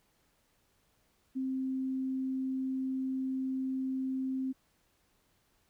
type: tone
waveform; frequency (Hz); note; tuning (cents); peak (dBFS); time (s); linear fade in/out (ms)
sine; 262.7; C4; +7; -31; 1.35-4.53; 20
effects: pink hiss -72 dBFS RMS until 5.69 s